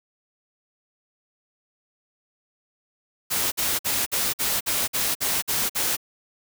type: noise bursts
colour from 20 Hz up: white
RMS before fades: -24 dBFS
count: 10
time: 3.3-5.968 s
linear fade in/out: 20 ms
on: 220 ms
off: 52 ms
effects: none